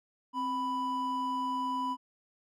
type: tone pair together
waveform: triangle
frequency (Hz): 262.5 / 991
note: C4 / B5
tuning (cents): +6 / +6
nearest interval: octave + major seventh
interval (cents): 2300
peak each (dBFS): -35 / -29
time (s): 0.33-1.97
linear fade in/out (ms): 50
effects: none